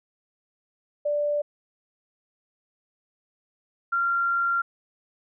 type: tone pair in turn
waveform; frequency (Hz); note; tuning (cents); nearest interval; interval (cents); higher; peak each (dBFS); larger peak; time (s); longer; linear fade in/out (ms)
sine; 587.3 / 1381.6; D5 / F6; 0 / -19; octave + minor third; 1481; second; -22 / -21; second; 1.05-1.42 / 3.92-4.62; second; 10
effects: none